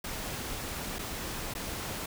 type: noise with dropouts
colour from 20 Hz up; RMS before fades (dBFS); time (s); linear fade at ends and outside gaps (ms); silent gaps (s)
pink; -37; 0.04-2.06; 5; 0.986-0.99 / 1.539-1.55
effects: none